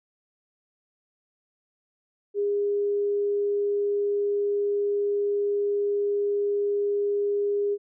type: tone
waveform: sine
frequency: 407.4 Hz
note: G#4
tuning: 33 cents flat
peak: -22 dBFS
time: 2.34-7.78 s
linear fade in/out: 50 ms
effects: none